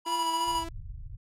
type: tone with tremolo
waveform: square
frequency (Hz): 976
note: B5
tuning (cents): -21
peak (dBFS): -26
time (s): 0.05-0.65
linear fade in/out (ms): 50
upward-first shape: square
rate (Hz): 14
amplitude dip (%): 30
type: tone with vibrato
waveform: sawtooth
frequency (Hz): 337.3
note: E4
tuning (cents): +40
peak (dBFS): -34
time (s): 0.06-0.69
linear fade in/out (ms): 5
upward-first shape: sine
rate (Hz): 3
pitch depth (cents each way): 31
type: low-pass noise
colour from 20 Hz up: pink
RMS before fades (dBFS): -41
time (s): 0.46-1.17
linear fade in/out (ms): 10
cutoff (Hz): 130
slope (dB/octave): 48
effects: low-pass 12000 Hz 12 dB/octave